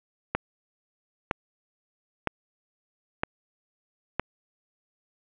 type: click train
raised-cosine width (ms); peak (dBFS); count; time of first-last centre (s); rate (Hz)
0.5; -9; 5; 0.35-4.196; 1.04
effects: resampled to 8000 Hz + 7-bit